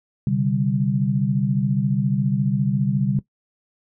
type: chord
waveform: sine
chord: C suspended second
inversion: none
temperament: equal with one note detuned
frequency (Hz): 130.81 / 145.31 / 196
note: C3 / D3 / G3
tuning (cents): 0 / -18 / 0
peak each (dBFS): -22 / -22 / -22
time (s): 0.27-3.19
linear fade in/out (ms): 2
effects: noise-tail reverb RT60 0.1 s tail -17 dB re dry